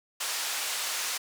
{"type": "band-pass noise", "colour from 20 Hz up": "white", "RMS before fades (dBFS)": -32, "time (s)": [0.2, 1.18], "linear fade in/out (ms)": 10, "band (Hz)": [730, 8300], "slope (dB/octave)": 12, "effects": []}